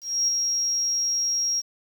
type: tone with ADSR envelope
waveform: sine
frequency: 5610 Hz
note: F8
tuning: 7 cents sharp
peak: -17 dBFS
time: 0.01-1.62 s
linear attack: 270 ms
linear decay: 8 ms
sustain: -4 dB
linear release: 32 ms
effects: tanh soft clip ceiling -15 dBFS + 8-bit